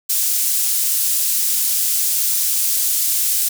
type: high-pass noise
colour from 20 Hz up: pink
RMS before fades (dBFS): -18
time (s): 0.09-3.49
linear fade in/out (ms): 10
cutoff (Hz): 8000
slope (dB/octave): 12
effects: none